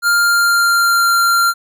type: tone with pitch glide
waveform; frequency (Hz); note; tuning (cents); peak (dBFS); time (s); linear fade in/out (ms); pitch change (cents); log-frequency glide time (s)
square; 1400 to 1382.3; F6 to F6; +4 to -18; -11; 0.02-1.54; 50; -22; 0.22-1.14
effects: none